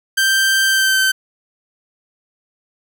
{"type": "tone with pitch glide", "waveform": "sawtooth", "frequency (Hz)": [1568, 1543.7], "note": ["G6", "G6"], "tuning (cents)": [0, -27], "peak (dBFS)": -9, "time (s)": [0.17, 1.12], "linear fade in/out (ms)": 10, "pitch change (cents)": -27, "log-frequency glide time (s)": [0.66, 1], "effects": []}